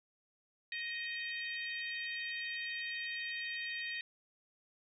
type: harmonic tone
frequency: 624 Hz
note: D#5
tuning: 5 cents sharp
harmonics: 3 / 4 / 5 / 6 / 7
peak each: -41 / -42 / -49 / -48 / -51 dBFS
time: 0.72-4.01 s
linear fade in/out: 2 ms
effects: none